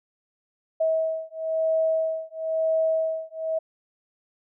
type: beating tone pair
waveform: sine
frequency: 642 / 643 Hz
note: E5 / E5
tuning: -46 / -43 cents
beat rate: 1 Hz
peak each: -25 dBFS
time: 0.8-3.59 s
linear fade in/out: 10 ms
effects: none